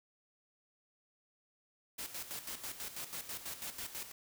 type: noise with tremolo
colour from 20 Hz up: white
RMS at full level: -42 dBFS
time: 1.98-4.12 s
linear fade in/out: 10 ms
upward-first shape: square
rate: 6.1 Hz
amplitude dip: 65%
effects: none